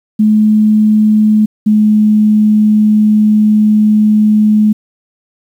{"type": "tone pair in turn", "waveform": "sine", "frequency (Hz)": [214, 212.8], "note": ["A3", "G#3"], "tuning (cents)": [-48, 42], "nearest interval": "unison", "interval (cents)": 10, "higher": "first", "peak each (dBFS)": -5, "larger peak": "neither", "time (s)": [[0.19, 1.46], [1.66, 4.73]], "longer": "second", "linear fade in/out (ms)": 10, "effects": ["7-bit"]}